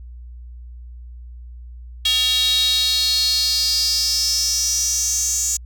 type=tone with high-pass filter sweep; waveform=square; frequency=252.9 Hz; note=B3; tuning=41 cents sharp; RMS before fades=-19 dBFS; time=2.05-5.57 s; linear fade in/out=5 ms; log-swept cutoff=3400 to 6800 Hz; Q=7.9; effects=added 60 Hz sine -34 dBFS peak until 5.65 s